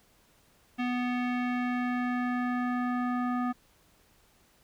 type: tone with low-pass filter sweep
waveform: square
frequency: 246.9 Hz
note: B3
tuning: in tune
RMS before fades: -30 dBFS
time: 0.78-3.53 s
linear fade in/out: 20 ms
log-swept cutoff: 2600 to 1300 Hz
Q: 2.2
effects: pink hiss -64 dBFS RMS until 4.63 s